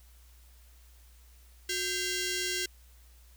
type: ring-modulated tone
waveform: 10% pulse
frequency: 1204 Hz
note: D6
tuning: 43 cents sharp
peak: -19 dBFS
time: 1.69-2.66 s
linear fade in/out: 5 ms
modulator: 839 Hz
effects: added 60 Hz sine -54 dBFS peak until 3.36 s + white hiss -63 dBFS RMS until 3.36 s